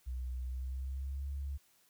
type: tone with pitch glide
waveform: sine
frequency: 62.8 to 69.68 Hz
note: B1 to C#2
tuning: +30 to +10 cents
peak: -36 dBFS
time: 0.06-1.58 s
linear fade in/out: 20 ms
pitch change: +180 cents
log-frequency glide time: 0.46-1.29 s
effects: white hiss -69 dBFS RMS until 1.89 s